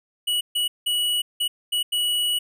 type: tone bursts at uneven times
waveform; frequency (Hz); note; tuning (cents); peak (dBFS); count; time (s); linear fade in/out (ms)
square; 2932; F#7; -16; -21; 6; 0.27-0.41 / 0.55-0.68 / 0.86-1.22 / 1.4-1.48 / 1.72-1.83 / 1.92-2.39; 10
effects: none